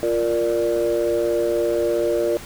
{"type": "chord", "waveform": "sine", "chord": "Bb major", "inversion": "second", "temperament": "equal", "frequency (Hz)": [349.2, 466.2, 587.3], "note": ["F4", "Bb4", "D5"], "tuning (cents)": [0, 0, 0], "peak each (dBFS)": -21, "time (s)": [0.03, 2.37], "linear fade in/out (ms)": 0, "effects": ["tanh soft clip ceiling -12 dBFS", "pink hiss -38 dBFS RMS until 2.45 s"]}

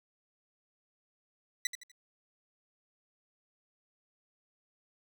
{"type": "tone with echo", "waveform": "15% pulse", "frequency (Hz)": 1975.5, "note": "B6", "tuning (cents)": 0, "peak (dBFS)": -23, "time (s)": [1.65, 1.67], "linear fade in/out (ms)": 2, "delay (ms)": 82, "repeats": 3, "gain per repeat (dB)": -9, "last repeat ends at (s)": 1.916, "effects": []}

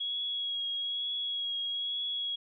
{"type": "tone with vibrato", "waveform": "sine", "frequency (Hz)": 3322, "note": "G#7", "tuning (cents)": 0, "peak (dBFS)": -31, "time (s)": [0, 2.36], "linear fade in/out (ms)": 10, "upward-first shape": "triangle", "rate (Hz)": 1.1, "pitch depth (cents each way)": 22, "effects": []}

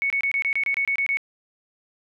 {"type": "tone bursts", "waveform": "sine", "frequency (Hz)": 2217, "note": "C#7", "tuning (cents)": 0, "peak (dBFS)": -20, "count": 11, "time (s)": [0.02, 1.171], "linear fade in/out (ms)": 0, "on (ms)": 81, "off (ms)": 26, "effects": []}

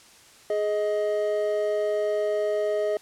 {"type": "tone pair together", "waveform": "triangle", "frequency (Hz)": [418.8, 627], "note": ["G#4", "D#5"], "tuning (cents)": [15, 13], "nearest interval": "perfect fifth", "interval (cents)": 698, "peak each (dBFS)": [-24, -23], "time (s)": [0.5, 2.97], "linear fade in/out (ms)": 2, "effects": ["white hiss -52 dBFS RMS until 3.01 s", "low-pass 9000 Hz 12 dB/octave"]}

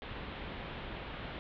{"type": "low-pass noise", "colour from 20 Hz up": "pink", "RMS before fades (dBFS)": -43, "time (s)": [0.02, 1.39], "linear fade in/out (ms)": 0, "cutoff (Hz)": 3700, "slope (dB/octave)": 48, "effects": []}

